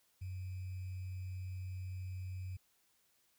sine tone with sample-and-hold, 92.5 Hz, F#2, in tune, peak -40 dBFS, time 0.21-2.57 s, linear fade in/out 10 ms, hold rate 2450 Hz, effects white hiss -74 dBFS RMS until 3.38 s

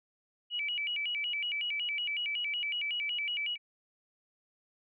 sine tone with vibrato, 2594 Hz, E7, 28 cents flat, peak -31 dBFS, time 0.5-3.58 s, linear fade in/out 50 ms, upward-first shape square, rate 5.4 Hz, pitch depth 200 cents each way, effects none

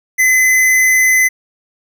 square tone, 2031 Hz, B6, 48 cents sharp, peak -9 dBFS, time 0.18-1.29 s, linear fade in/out 20 ms, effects none

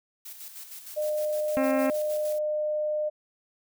blue noise with tremolo, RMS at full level -41 dBFS, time 0.25-2.39 s, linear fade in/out 10 ms, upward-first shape square, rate 6.5 Hz, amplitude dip 50%
sine tone, 606 Hz, D#5, 46 cents flat, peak -25 dBFS, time 0.96-3.1 s, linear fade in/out 20 ms
harmonic tone, 266.1 Hz, C4, 29 cents sharp, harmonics 1 / 2 / 3 / 4 / 5 / 6 / 7 / 8 / 9 / 10, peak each -25 / -31 / -35 / -37 / -39 / -41 / -42 / -43 / -44 / -45 dBFS, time 1.57-1.9 s, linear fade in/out 0 ms
effects none

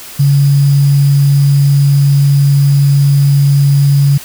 sine tone with sample-and-hold, 140.8 Hz, C#3, 27 cents sharp, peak -5 dBFS, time 0.19-4.18 s, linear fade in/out 10 ms, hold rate 4900 Hz, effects white hiss -30 dBFS RMS until 4.24 s

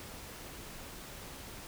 silence, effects pink hiss -47 dBFS RMS until 1.67 s

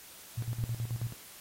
sine tone with tremolo, 116.54 Hz, A#2, in tune, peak -30 dBFS, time 0.37-1.13 s, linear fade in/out 10 ms, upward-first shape square, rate 9.3 Hz, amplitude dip 75%
click, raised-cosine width 5 ms, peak -24 dBFS, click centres 0.639 s
effects white hiss -51 dBFS RMS until 1.4 s + AAC 48 kbps

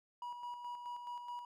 triangle tone with tremolo, 968 Hz, B5, 35 cents flat, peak -39 dBFS, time 0.22-1.45 s, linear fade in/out 2 ms, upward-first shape square, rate 4.7 Hz, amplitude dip 45%, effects none

